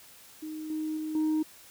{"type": "tone with level steps", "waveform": "sine", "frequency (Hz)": 311.1, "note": "D#4", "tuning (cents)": 0, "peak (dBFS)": [-35, -29, -31, -22], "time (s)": [0.42, 1.43], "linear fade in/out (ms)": 10, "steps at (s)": [0.7, 0.97, 1.15], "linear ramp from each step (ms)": 2, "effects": ["tanh soft clip ceiling -23 dBFS", "white hiss -53 dBFS RMS until 1.7 s"]}